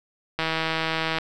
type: click train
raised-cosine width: 0.3 ms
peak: -9 dBFS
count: 129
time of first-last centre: 0.39-1.185 s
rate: 161 Hz
effects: none